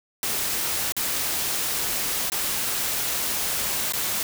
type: noise with dropouts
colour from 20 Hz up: white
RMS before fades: -26 dBFS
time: 0.23-4.23 s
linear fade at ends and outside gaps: 1 ms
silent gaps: 0.922-0.966 / 2.3-2.319 / 3.923-3.935 s
effects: none